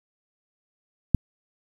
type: click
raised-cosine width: 5 ms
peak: -4 dBFS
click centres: 1.147 s
effects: 7-bit